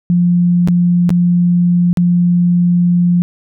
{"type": "tone with dropouts", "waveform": "sine", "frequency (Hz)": 175.4, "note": "F3", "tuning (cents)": 8, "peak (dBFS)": -8, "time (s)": [0.1, 3.22], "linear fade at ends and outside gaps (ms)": 0, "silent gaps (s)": [[0.675, 0.685], [1.093, 1.104], [1.93, 1.972]], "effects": []}